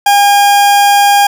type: tone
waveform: 40% pulse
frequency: 810 Hz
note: G#5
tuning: 43 cents flat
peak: -4 dBFS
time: 0.06-1.27 s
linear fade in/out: 5 ms
effects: none